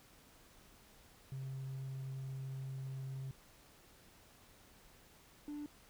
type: tone pair in turn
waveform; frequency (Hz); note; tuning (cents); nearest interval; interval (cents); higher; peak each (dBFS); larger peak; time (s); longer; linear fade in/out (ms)
triangle; 133.4 / 294.6; C3 / D4; +34 / +6; octave + major second; 1372; second; -38 / -39; first; 1.32-3.31 / 5.48-5.66; first; 0
effects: tanh soft clip ceiling -36 dBFS + pink hiss -63 dBFS RMS until 5.89 s